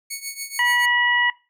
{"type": "tone with tremolo", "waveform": "10% pulse", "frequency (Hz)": 2217, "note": "C#7", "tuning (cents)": 0, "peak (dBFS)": -17, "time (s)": [0.1, 0.86], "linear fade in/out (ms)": 10, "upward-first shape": "triangle", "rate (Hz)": 7, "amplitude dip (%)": 85}
{"type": "harmonic tone", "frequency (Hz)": 971, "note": "B5", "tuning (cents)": -30, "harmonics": [1, 2, 3], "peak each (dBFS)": [-23, -18, -27], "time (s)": [0.59, 1.3], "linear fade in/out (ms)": 2}
{"effects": ["noise-tail reverb RT60 0.3 s tail -21 dB re dry"]}